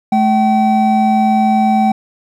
triangle tone pair together, 216.5 / 767.7 Hz, A3 / G5, -28 / -36 cents, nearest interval octave + minor seventh, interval 2192 cents, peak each -10 dBFS, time 0.12-1.92 s, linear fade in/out 5 ms, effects none

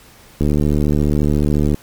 click train, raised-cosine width 3 ms, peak -4 dBFS, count 100, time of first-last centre 0.41-1.744 s, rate 74.2 Hz, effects pink hiss -45 dBFS RMS until 1.82 s + MP3 96 kbps

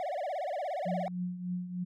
triangle tone with vibrato, 656 Hz, E5, 9 cents flat, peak -30 dBFS, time 0-1.08 s, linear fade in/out 0 ms, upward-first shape sine, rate 17 Hz, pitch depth 260 cents each way
sine tone with tremolo, 179.5 Hz, F3, 48 cents sharp, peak -30 dBFS, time 0.85-1.85 s, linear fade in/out 20 ms, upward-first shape triangle, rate 3.3 Hz, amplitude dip 70%
effects none

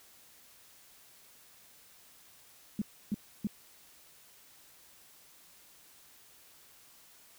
sine tone bursts, 207.7 Hz, G#3, in tune, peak -28 dBFS, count 3, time 2.79-3.471 s, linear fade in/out 2 ms, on 27 ms, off 300 ms, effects white hiss -59 dBFS RMS until 7.38 s

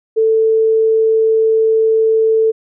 sine tone, 443.5 Hz, A4, 14 cents sharp, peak -9 dBFS, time 0.16-2.52 s, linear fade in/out 20 ms, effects none

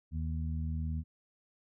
harmonic tone, 79.4 Hz, D#2, 36 cents sharp, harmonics 1 / 2 / 3, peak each -33 / -39 / -43 dBFS, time 0.11-1.04 s, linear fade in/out 50 ms, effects none

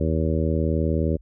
harmonic tone, 79.7 Hz, D#2, 42 cents sharp, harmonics 1 / 2 / 3 / 4 / 5 / 6 / 7, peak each -23 / -26 / -28 / -29 / -30 / -31 / -31 dBFS, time 0-1.17 s, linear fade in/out 10 ms, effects added 50 Hz sine -46 dBFS peak until 1.21 s

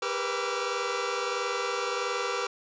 sawtooth tone cluster, 398.8 / 477.4 / 498.9 / 1158 / 1361 Hz, G4 / A#4 / B4 / D6 / F6, +30 / +41 / +17 / -25 / -45 cents, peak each -31 dBFS, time 0.02-2.47 s, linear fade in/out 5 ms, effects resampled to 16000 Hz + 9-bit

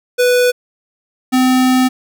square tone pair in turn, 493.9 / 256.4 Hz, B4 / C4, 0 / -35 cents, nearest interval major seventh, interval 1135 cents, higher first, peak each -10 dBFS, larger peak neither, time 0.18-0.52 / 1.32-1.89 s, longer second, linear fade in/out 20 ms, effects none

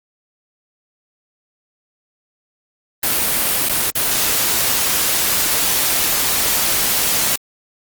white noise with dropouts, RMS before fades -17 dBFS, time 3.03-7.36 s, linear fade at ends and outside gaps 5 ms, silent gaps 3.689-3.693 / 3.905-3.952 s, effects Opus 32 kbps

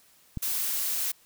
click, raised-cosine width 5 ms, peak -19 dBFS, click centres 0.373 s
blue noise, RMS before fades -29 dBFS, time 0.42-1.12 s, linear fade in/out 10 ms
effects white hiss -60 dBFS RMS until 1.25 s

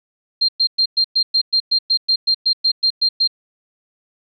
sine tone bursts, 4186 Hz, C8, in tune, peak -12 dBFS, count 16, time 0.41-3.276 s, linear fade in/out 10 ms, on 76 ms, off 110 ms, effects none

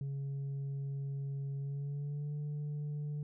sine tone with pitch glide, 138.59 to 147.68 Hz, C#3 to D3, 0 to +10 cents, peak -33 dBFS, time 0.01-3.23 s, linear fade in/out 2 ms, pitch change +110 cents, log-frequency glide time 1.58-2.34 s, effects tanh soft clip ceiling -35 dBFS

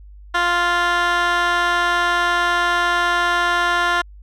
15% pulse tone with band-pass filter, 349.2 Hz, F4, in tune, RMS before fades -18 dBFS, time 0.34-4.02 s, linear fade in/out 10 ms, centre 1800 Hz, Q 1.4, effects added 50 Hz sine -38 dBFS peak until 4.22 s

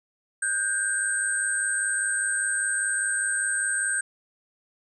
sine tone cluster, 1476 / 1581 / 8240 / 8760 Hz, F#6 / G6 / C9 / C#9, -5 / +14 / -28 / -22 cents, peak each -34 / -26 / -28 / -33 dBFS, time 0.42-4.01 s, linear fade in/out 5 ms, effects none

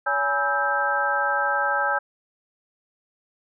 sine tone cluster, 568 / 834 / 972 / 1303 / 1572 Hz, C#5 / G#5 / B5 / E6 / G6, +42 / +7 / -28 / -20 / +4 cents, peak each -29 / -26 / -32 / -26 / -24 dBFS, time 0.06-1.99 s, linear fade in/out 10 ms, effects none

